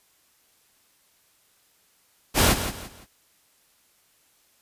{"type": "noise with echo", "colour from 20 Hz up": "pink", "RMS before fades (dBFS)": -18, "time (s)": [2.34, 2.56], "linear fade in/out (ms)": 50, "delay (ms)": 170, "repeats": 3, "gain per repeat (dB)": -10, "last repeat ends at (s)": 3.07, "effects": ["white hiss -63 dBFS RMS until 4.61 s", "resampled to 32000 Hz"]}